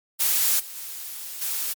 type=noise with level steps; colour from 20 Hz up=blue; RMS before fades=-21 / -38 / -35 / -27 dBFS; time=0.19-1.74 s; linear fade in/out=20 ms; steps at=0.59 / 0.75 / 1.41 s; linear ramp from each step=10 ms; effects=MP3 96 kbps